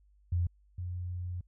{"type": "tone pair in turn", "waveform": "sine", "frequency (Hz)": [87.2, 89.34], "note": ["F2", "F2"], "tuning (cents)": [-2, 40], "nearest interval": "unison", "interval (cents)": 42, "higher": "second", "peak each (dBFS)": [-26, -34], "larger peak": "first", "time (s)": [[0.32, 0.47], [0.78, 1.41]], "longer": "second", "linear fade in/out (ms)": 5, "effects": ["added 50 Hz sine -61 dBFS peak until 1.47 s"]}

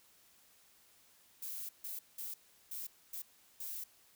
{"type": "noise bursts at uneven times", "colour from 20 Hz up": "violet", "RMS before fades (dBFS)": -43, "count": 6, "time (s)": [[1.42, 1.69], [1.84, 1.99], [2.18, 2.34], [2.71, 2.87], [3.13, 3.22], [3.6, 3.84]], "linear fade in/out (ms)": 5, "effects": ["white hiss -66 dBFS RMS until 4.15 s"]}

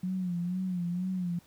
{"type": "tone with vibrato", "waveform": "sine", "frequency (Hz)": 179.9, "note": "F#3", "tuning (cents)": -48, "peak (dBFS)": -29, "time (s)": [0.03, 1.39], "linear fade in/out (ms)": 5, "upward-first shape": "sine", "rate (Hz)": 2.1, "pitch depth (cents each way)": 72, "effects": ["pink hiss -61 dBFS RMS until 1.46 s", "high-pass 60 Hz 12 dB/octave"]}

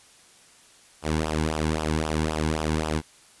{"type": "tone with flanger", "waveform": "sawtooth", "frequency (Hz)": 78, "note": "D#2", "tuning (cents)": 5, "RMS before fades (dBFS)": -26, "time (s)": [1.02, 3.02], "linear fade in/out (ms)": 50, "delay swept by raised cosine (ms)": [0.46, 1.66], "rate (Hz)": 3.8, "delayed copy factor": -0.8, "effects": ["white hiss -54 dBFS RMS until 3.4 s", "resampled to 24000 Hz"]}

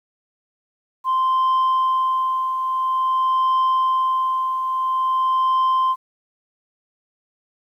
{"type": "tone with tremolo", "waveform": "sine", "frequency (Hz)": 1042, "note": "C6", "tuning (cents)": -7, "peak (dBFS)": -12, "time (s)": [1.04, 5.96], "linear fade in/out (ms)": 50, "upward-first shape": "triangle", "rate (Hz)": 0.49, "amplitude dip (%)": 60, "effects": ["tanh soft clip ceiling -14 dBFS", "9-bit"]}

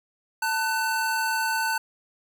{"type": "tone pair together", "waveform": "square", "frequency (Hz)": [893, 1501.8], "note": ["A5", "F#6"], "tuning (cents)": [25, 25], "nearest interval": "major sixth", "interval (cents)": 900, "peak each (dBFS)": -27, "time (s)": [0.42, 1.78], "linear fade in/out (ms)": 5, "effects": []}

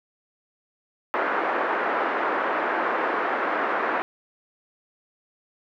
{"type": "band-pass noise", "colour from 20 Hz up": "white", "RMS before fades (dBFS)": -25, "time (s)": [1.14, 4.02], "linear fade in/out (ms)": 0, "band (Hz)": [300, 1600], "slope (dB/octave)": 24, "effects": []}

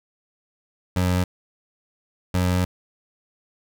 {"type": "tone bursts at uneven times", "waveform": "25% pulse", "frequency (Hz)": 90.5, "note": "F#2", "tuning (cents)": -38, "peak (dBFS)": -15, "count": 2, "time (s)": [[0.96, 1.24], [2.34, 2.65]], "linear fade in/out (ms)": 5, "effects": []}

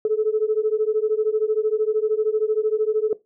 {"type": "beating tone pair", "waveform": "sine", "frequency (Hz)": [426.3, 439.3], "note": ["G#4", "A4"], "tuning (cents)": [45, -3], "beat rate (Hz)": 13, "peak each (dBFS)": -20, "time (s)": [0.05, 3.13], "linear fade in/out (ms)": 2, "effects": ["noise-tail reverb RT60 0.2 s tail -18 dB re dry", "tanh soft clip ceiling -10 dBFS"]}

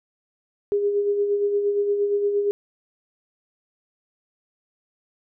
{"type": "tone with tremolo", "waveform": "sine", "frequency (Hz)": 407.4, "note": "G#4", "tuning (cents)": -33, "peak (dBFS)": -17, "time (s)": [0.72, 2.51], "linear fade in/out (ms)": 0, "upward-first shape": "sine", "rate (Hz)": 8.6, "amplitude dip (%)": 45, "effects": []}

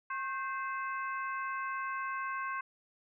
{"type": "harmonic tone with a mistuned harmonic", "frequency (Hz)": 519, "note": "C5", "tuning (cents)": -14, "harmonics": [2, 3, 4, 5], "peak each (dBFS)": [-36, -39, -46, -48], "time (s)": [0.1, 2.61], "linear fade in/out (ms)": 5, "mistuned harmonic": 2, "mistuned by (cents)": 70, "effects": []}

